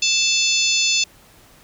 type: harmonic tone with a mistuned harmonic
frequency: 880 Hz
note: A5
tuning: in tune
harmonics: 3 / 4 / 5 / 6 / 7 / 8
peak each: -21 / -22 / -23 / -24 / -24 / -25 dBFS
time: 0.02-1.04 s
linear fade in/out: 5 ms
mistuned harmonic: 6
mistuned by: -50 cents
effects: pink hiss -50 dBFS RMS until 1.63 s